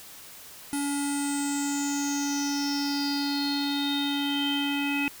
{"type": "tone with low-pass filter sweep", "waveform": "square", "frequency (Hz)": 283.9, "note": "C#4", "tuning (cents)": 41, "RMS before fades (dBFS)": -28, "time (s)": [0.73, 5.08], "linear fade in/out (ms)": 0, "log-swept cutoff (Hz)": [10000, 2600], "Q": 9.8, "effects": ["white hiss -46 dBFS RMS until 5.2 s"]}